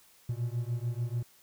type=beating tone pair; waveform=triangle; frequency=116.54 / 123.34 Hz; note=A#2 / B2; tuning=0 / -2 cents; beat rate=6.8 Hz; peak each=-31 / -32 dBFS; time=0.29-1.23 s; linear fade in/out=5 ms; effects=white hiss -61 dBFS RMS until 1.42 s